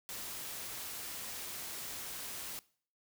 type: noise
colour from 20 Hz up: white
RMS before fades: -43 dBFS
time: 0.09-2.59 s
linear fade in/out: 0 ms
effects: noise-tail reverb RT60 0.5 s tail -21 dB re dry